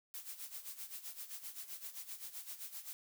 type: noise with tremolo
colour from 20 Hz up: blue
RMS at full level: -45 dBFS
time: 0.14-2.93 s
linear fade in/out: 0 ms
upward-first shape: sine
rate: 7.7 Hz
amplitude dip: 75%
effects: none